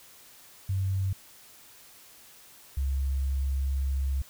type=tone pair in turn; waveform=sine; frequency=95.7 / 67.67 Hz; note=G2 / C#2; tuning=-41 / -41 cents; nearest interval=tritone; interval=600 cents; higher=first; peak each=-25 dBFS; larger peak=neither; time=0.69-1.13 / 2.77-4.22 s; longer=second; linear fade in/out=5 ms; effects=white hiss -53 dBFS RMS until 4.29 s